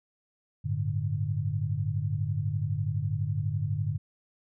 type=chord; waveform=sine; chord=G suspended second; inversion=none; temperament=equal; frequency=98 / 110 / 146.83 Hz; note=G2 / A2 / D3; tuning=0 / 0 / 0 cents; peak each=-31 dBFS; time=0.64-3.98 s; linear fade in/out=20 ms; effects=none